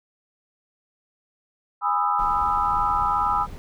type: chord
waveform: sine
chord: E major seventh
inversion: first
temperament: just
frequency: 824.1 / 988.9 / 1236.1 / 1318.5 Hz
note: G#5 / B5 / D#6 / E6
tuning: -14 / +2 / -12 / 0 cents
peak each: -25 dBFS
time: 1.81-3.47 s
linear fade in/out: 50 ms
type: noise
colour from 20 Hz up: brown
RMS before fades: -35 dBFS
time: 2.19-3.58 s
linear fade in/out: 0 ms
effects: none